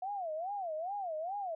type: tone with vibrato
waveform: sine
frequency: 712 Hz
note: F5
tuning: 33 cents sharp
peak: -35 dBFS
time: 0.02-1.55 s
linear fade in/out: 5 ms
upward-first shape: sine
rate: 2.4 Hz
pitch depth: 250 cents each way
effects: none